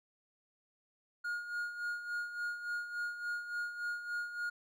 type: tone with tremolo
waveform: triangle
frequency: 1430 Hz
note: F6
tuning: 41 cents sharp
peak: -32 dBFS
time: 1.24-4.5 s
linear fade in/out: 10 ms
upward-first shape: sine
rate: 3.5 Hz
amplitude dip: 65%
effects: none